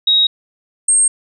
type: tone pair in turn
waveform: sine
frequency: 3792 / 8496 Hz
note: A#7 / C9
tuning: +29 / +25 cents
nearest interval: octave + major second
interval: 1396 cents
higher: second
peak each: -9 dBFS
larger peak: neither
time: 0.07-0.27 / 0.88-1.08 s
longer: neither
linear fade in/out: 5 ms
effects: none